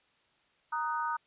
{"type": "chord", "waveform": "sine", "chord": "D# minor", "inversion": "second", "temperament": "just", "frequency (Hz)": [933.4, 1244.5, 1493.4], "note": ["A#5", "D#6", "F#6"], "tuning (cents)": [2, 0, 16], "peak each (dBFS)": [-33, -34, -38], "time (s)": [0.72, 1.17], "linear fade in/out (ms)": 10, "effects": ["white hiss -69 dBFS RMS until 1.26 s", "resampled to 8000 Hz"]}